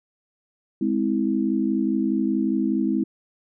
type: chord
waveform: sine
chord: Ab augmented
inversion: none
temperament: just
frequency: 207.7 / 259.6 / 324.5 Hz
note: Ab3 / C4 / E4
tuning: 0 / -13 / -27 cents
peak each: -24 dBFS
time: 0.81-3.04 s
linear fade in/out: 5 ms
effects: none